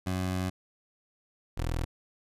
20% pulse tone pair in turn, 92.5 / 41.28 Hz, F#2 / E1, 0 / +3 cents, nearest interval octave + major second, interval 1397 cents, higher first, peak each -24 dBFS, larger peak neither, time 0.06-0.5 / 1.57-1.85 s, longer first, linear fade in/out 10 ms, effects resampled to 32000 Hz

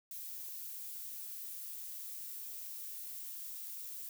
violet noise, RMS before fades -45 dBFS, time 0.11-4.09 s, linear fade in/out 2 ms, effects none

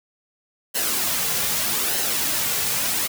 white noise with flanger, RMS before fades -23 dBFS, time 0.74-3.08 s, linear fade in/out 20 ms, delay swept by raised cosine 0.84 to 3.24 ms, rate 0.81 Hz, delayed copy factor -0.5, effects none

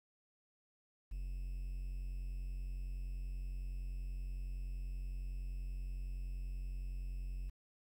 triangle tone with quantisation, 45.31 Hz, F#1, 36 cents flat, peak -37 dBFS, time 1.11-7.5 s, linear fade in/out 10 ms, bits 11, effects none

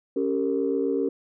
sine chord, G diminished, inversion second, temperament equal with one note detuned, 277.2 / 392 / 459.7 Hz, Db4 / G4 / Bb4, 0 / 0 / -24 cents, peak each -26 dBFS, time 0.16-1.09 s, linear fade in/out 5 ms, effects tanh soft clip ceiling -13 dBFS

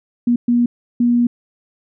sine tone bursts at uneven times, 240 Hz, B3, 49 cents flat, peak -11 dBFS, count 3, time 0.27-0.36 / 0.48-0.66 / 1-1.27 s, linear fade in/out 5 ms, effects none

